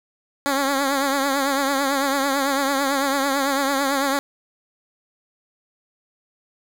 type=tone with vibrato; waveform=10% pulse; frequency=275.6 Hz; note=C#4; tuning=10 cents flat; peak=-11 dBFS; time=0.46-4.19 s; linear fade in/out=0 ms; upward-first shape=triangle; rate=9 Hz; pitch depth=74 cents each way; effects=7-bit